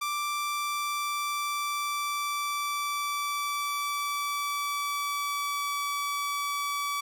sawtooth tone with pitch glide, 1174.7 to 1147.2 Hz, D6 to D6, 0 to -41 cents, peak -25 dBFS, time 0.01-7.01 s, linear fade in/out 10 ms, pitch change -41 cents, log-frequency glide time 0.18-5.79 s, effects none

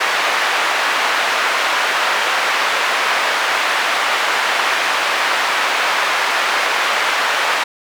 white band-pass noise, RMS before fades -17 dBFS, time 0-7.64 s, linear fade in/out 10 ms, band 720 to 2000 Hz, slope 12 dB/octave, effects none

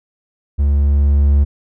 triangle tone with level ramp, 71.2 Hz, C#2, 47 cents sharp, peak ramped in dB -9 to -6 dBFS, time 0.58-1.45 s, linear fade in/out 20 ms, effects none

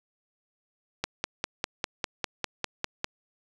click train, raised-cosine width 0.2 ms, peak -10 dBFS, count 11, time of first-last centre 1.04-3.044 s, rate 4.99 Hz, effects none

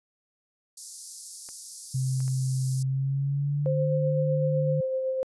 white high-pass noise, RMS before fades -39 dBFS, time 0.77-2.83 s, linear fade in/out 5 ms, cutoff 4700 Hz, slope 48 dB/octave
clicks, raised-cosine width 0.5 ms, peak -34 dBFS, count 3, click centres 1.489 / 2.204 / 2.28 s
sine tone with pitch glide, 130.81 to 149.4 Hz, C3 to D3, 0 to +30 cents, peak -24 dBFS, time 1.94-4.81 s, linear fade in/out 10 ms, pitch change +230 cents, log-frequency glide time 2.74-3.85 s
sine tone with tremolo, 523.3 Hz, C5, in tune, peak -24 dBFS, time 3.66-5.23 s, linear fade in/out 0 ms, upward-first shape sine, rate 7.9 Hz, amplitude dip 30%
effects resampled to 24000 Hz

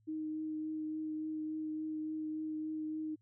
sine tone with vibrato, 311.1 Hz, D#4, in tune, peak -36 dBFS, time 0.07-3.16 s, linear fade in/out 20 ms, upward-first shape triangle, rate 3.5 Hz, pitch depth 13 cents each way, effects added 108 Hz sine -68 dBFS peak until 3.21 s

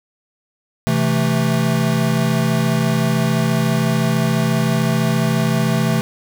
square chord, A minor, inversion first, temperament equal, 130.81 / 164.81 / 220 Hz, C3 / E3 / A3, 0 / 0 / 0 cents, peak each -20 dBFS, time 0.87-6.01 s, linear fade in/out 0 ms, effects none

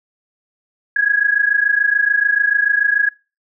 sine tone pair together, 1647 / 1673.9 Hz, G#6 / G#6, -15 / +13 cents, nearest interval unison, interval 28 cents, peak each -16 / -15 dBFS, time 0.96-3.09 s, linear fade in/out 5 ms, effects noise-tail reverb RT60 0.3 s tail -23 dB re dry

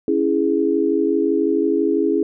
sine chord, C# minor, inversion none, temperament equal, 277.2 / 329.6 / 415.3 Hz, C#4 / E4 / G#4, 0 / 0 / 0 cents, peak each -21 / -19 / -19 dBFS, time 0.08-2.23 s, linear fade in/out 2 ms, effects none

